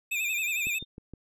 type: tone with vibrato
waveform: square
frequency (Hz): 2489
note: D#7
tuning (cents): 0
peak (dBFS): -28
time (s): 0.11-0.79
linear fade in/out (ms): 10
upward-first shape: sine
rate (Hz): 11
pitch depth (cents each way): 93
type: tone with tremolo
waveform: sine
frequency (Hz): 3623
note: A7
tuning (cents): +50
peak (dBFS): -37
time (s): 0.11-0.85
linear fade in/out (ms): 20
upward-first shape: sine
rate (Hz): 16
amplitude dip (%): 50
type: click train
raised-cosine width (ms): 3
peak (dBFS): -29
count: 4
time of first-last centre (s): 0.67-1.137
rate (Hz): 6.43
effects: none